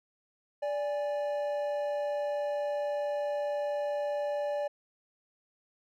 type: tone pair together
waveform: triangle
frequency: 583 / 824.5 Hz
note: D5 / G#5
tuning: -13 / -13 cents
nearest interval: tritone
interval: 600 cents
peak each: -28 / -37 dBFS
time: 0.62-4.68 s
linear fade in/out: 10 ms
effects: none